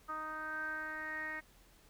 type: tone with low-pass filter sweep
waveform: 10% pulse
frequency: 311.1 Hz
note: D#4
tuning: in tune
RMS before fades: -41 dBFS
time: 0.08-1.41 s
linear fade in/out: 20 ms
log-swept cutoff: 1300 to 2000 Hz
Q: 9.4
effects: added 42 Hz sine -65 dBFS peak until 1.89 s + pink hiss -65 dBFS RMS until 1.89 s